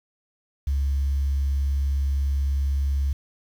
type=tone; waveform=sine; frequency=69.3 Hz; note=C#2; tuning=in tune; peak=-19 dBFS; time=0.67-3.13 s; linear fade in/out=5 ms; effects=tanh soft clip ceiling -17 dBFS + 8-bit